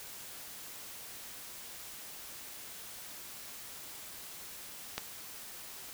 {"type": "click", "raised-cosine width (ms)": 0.2, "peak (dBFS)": -16, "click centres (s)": 4.98, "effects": ["white hiss -47 dBFS RMS until 5.93 s"]}